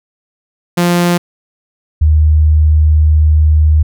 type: tone pair in turn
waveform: sawtooth / sine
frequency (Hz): 174.61 / 76.98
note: F3 / D#2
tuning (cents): 0 / -18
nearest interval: octave + major second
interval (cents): 1418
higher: first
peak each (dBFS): -5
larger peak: neither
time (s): 0.77-1.18 / 2.01-3.83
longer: second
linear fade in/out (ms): 10
effects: none